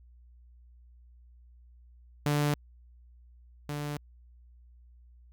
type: tone pair in turn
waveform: sawtooth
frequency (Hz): 146.83 / 146.83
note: D3 / D3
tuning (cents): 0 / 0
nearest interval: unison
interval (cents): 0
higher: neither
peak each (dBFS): -21 / -29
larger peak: first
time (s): 2.26-2.54 / 3.69-3.97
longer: neither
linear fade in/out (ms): 0
effects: added 60 Hz sine -53 dBFS peak until 5.32 s